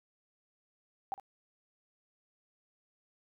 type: tone with echo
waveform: sine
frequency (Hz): 784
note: G5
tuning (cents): 0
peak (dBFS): -32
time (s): 1.12-1.14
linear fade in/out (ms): 0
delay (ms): 58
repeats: 1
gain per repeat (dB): -15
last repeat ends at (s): 1.198
effects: none